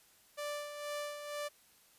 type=tone with tremolo; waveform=sawtooth; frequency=587.3 Hz; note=D5; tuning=in tune; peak=-33 dBFS; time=0.37-1.49 s; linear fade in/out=20 ms; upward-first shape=sine; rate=2.1 Hz; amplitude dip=55%; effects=white hiss -65 dBFS RMS until 1.98 s + resampled to 32000 Hz